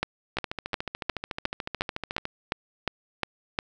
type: two click trains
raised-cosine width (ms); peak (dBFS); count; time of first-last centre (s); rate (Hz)
0.3; -15 / -9; 27 / 11; 0.37-2.254 / 0.03-3.589; 13.8 / 2.81
effects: none